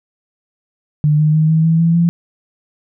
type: tone with pitch steps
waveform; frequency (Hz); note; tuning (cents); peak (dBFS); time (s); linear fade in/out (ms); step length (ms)
sine; 150 / 153.15 / 156.37 / 159.66 / 163.01 / 166.44 / 169.93; D3 / D#3 / D#3 / D#3 / E3 / E3 / F3; +37 / -27 / +9 / +45 / -19 / +17 / -47; -9; 1.04-2.09; 0; 150
effects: none